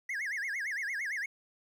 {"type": "tone with vibrato", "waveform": "triangle", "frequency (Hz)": 1878, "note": "A#6", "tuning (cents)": 12, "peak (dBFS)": -31, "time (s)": [0.09, 1.26], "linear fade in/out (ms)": 5, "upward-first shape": "sine", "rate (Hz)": 8.8, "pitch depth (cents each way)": 270, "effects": ["11-bit"]}